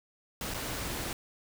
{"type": "noise with dropouts", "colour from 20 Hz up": "pink", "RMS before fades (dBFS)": -36, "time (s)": [0.41, 1.13], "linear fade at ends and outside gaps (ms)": 1, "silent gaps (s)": [0.539, 0.544], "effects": []}